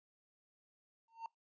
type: tone with exponential growth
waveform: triangle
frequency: 911 Hz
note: A#5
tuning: 40 cents flat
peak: -36 dBFS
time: 1.08-1.26 s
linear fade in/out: 2 ms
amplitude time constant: 39 ms
effects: noise-tail reverb RT60 0.2 s tail -25 dB re dry + resampled to 16000 Hz